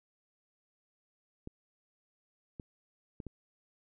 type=clicks; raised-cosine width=3 ms; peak=-29 dBFS; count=4; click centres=1.474 / 2.598 / 3.202 / 3.267 s; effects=none